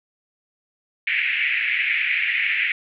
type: band-pass noise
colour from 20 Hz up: white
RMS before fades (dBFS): -22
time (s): 1.07-2.72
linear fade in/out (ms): 2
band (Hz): 1900 to 2500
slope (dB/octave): 48
effects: none